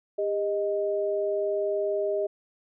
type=tone pair together; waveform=sine; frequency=401.5 / 622.3 Hz; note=G4 / D#5; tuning=+41 / 0 cents; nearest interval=minor sixth; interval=759 cents; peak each=-27 dBFS; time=0.18-2.27 s; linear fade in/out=10 ms; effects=none